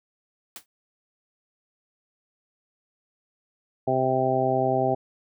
white noise with exponential decay, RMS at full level -35 dBFS, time 0.56-0.66 s, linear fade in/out 1 ms, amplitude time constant 20 ms
harmonic tone, 130.4 Hz, C3, 5 cents flat, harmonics 1 / 2 / 3 / 4 / 5 / 6, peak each -30 / -30 / -27 / -30 / -25 / -26 dBFS, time 3.87-4.95 s, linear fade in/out 10 ms
effects none

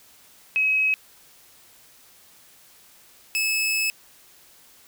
sine / sawtooth tone pair in turn, 2552 / 2597 Hz, D#7 / E7, +43 / -26 cents, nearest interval unison, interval 31 cents, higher second, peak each -18 dBFS, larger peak neither, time 0.56-0.94 / 3.35-3.9 s, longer second, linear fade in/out 0 ms, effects white hiss -53 dBFS RMS until 4.87 s

